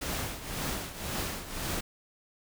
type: noise with tremolo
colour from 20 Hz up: pink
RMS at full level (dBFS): -32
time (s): 0.01-1.81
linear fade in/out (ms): 10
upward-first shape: triangle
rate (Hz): 1.9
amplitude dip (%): 75
effects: none